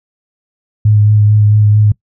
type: tone with vibrato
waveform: sine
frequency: 105.4 Hz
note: G#2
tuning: 26 cents sharp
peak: -5 dBFS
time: 0.85-1.92 s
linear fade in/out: 5 ms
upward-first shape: sine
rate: 4.5 Hz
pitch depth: 18 cents each way
effects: noise-tail reverb RT60 0.1 s tail -22 dB re dry